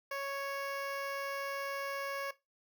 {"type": "tone with notch filter", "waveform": "15% pulse", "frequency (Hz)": 554.4, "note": "C#5", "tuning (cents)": 0, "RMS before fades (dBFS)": -38, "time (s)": [0.11, 2.31], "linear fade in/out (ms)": 5, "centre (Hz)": 8100, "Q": 1, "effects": ["noise-tail reverb RT60 0.2 s tail -17 dB re dry"]}